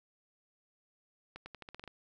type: accelerating click train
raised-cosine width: 0.3 ms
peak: -30 dBFS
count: 9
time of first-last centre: 1.36-1.877 s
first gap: 100 ms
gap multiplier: 0.87
effects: none